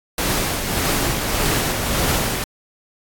pink noise with tremolo, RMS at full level -19 dBFS, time 0.18-2.44 s, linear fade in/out 2 ms, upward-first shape triangle, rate 1.7 Hz, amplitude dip 45%, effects AAC 64 kbps

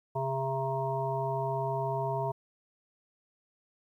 harmonic tone with a mistuned harmonic, 133.8 Hz, C3, 39 cents sharp, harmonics 1 / 3 / 5 / 7 / 8, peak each -34 / -36 / -34 / -34 / -46 dBFS, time 0.15-2.32 s, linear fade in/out 10 ms, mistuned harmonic 3, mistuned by +17 cents, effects 11-bit

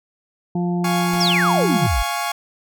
harmonic tone, 175.5 Hz, F3, 9 cents sharp, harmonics 1 / 2 / 4 / 5, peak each -19 / -26 / -31 / -35 dBFS, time 0.55-1.87 s, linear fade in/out 5 ms
sawtooth chord, Db major, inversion first, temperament equal, 698.5 / 830.6 / 1108.7 Hz, F5 / Ab5 / Db6, 0 / 0 / 0 cents, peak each -22 dBFS, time 0.84-2.32 s, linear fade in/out 5 ms
pink noise with exponential decay, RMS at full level -30 dBFS, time 1.13-1.31 s, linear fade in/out 5 ms, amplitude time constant 39 ms
sine exponential sweep, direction down, 5920 to 43.65 Hz, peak -17 dBFS, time 1.2-2.03 s, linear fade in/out 10 ms
effects none

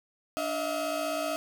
35% pulse tone cluster, 293.8 / 640 / 696 Hz, D4 / D#5 / F5, +1 / +49 / -6 cents, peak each -35 / -29 / -35 dBFS, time 0.37-1.36 s, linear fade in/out 0 ms, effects none

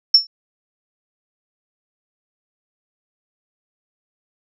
sine tone with exponential decay, 5400 Hz, E8, 41 cents sharp, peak -3 dBFS, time 0.14-0.27 s, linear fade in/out 5 ms, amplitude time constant 28 ms, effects none

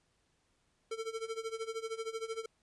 square tone with tremolo, 448.6 Hz, A4, 34 cents sharp, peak -35 dBFS, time 0.91-2.46 s, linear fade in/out 5 ms, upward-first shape sine, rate 13 Hz, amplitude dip 85%, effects pink hiss -75 dBFS RMS until 2.62 s + resampled to 22050 Hz

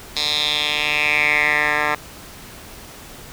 10% pulse tone with band-pass filter sweep, 149.5 Hz, D3, 31 cents sharp, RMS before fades -19 dBFS, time 0.16-1.95 s, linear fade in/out 5 ms, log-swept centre 4300 to 1500 Hz, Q 4.6, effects pink hiss -39 dBFS RMS until 3.32 s

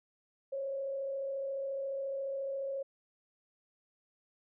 sine tone with frequency modulation, 546 Hz, C#5, 26 cents flat, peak -34 dBFS, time 0.52-2.83 s, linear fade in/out 10 ms, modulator 34.3 Hz, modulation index 0.35, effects none

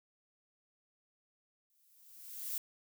violet noise with exponential growth, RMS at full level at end -36 dBFS, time 1.7-2.58 s, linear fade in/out 1 ms, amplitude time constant 190 ms, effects none

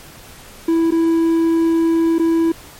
triangle tone with dropouts, 329.6 Hz, E4, in tune, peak -10 dBFS, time 0.68-2.52 s, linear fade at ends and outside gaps 5 ms, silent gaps 0.908-0.92 / 2.184-2.195 s, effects pink hiss -40 dBFS RMS until 2.79 s + MP3 64 kbps

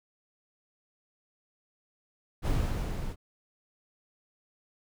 brown noise with level ramp, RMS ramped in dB -26 to -36 dBFS, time 2.42-3.16 s, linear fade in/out 50 ms, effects none

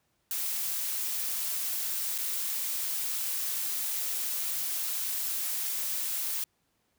blue noise with dropouts, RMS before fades -32 dBFS, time 0.31-6.44 s, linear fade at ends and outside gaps 1 ms, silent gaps 2.18-2.185 s, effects pink hiss -74 dBFS RMS until 6.98 s + high-pass 60 Hz 12 dB/octave

